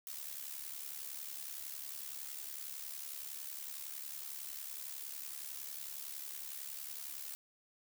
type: noise with amplitude modulation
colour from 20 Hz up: blue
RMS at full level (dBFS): -42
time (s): 0.07-7.35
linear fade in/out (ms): 0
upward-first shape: sine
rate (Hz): 70.9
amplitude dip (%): 70
effects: none